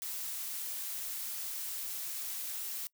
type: noise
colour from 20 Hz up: blue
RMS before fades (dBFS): -39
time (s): 0.02-2.87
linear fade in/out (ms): 0
effects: noise-tail reverb RT60 0.1 s tail -23 dB re dry